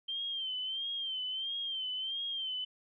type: tone with vibrato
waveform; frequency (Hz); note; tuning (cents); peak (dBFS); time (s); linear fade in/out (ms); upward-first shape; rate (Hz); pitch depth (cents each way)
sine; 3136; G7; 0; -34; 0.08-2.65; 10; sine; 1.5; 73
effects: none